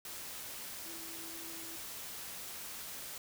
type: tone in noise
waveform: sine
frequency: 329.6 Hz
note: E4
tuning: in tune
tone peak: -52 dBFS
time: 0.86-1.76 s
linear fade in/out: 2 ms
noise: white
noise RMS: -45 dBFS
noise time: 0.05-3.18 s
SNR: -10 dB
effects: none